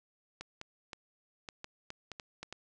clicks, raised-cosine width 0.2 ms, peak -25 dBFS, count 10, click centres 0.41 / 0.614 / 0.932 / 1.488 / 1.644 / 1.904 / 2.117 / 2.198 / 2.43 / 2.526 s, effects resampled to 24000 Hz + 11-bit

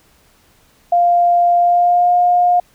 sine tone with pitch glide, 698.5 to 710.7 Hz, F5 to F5, 0 to +30 cents, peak -9 dBFS, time 0.92-2.6 s, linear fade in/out 5 ms, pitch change +30 cents, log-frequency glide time 1.58-2.13 s, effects pink hiss -53 dBFS RMS until 2.74 s

